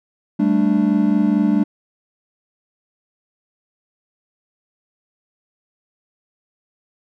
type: chord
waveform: triangle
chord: G suspended second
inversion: none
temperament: just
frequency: 196 / 220.5 / 294 Hz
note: G3 / A3 / D4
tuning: 0 / +4 / +2 cents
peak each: -16 dBFS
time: 0.39-1.64 s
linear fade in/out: 10 ms
effects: none